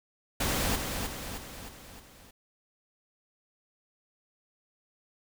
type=noise with echo; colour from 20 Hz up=pink; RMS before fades=-29 dBFS; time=0.4-0.76 s; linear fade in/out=5 ms; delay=310 ms; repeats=5; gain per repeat=-5 dB; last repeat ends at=2.31 s; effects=none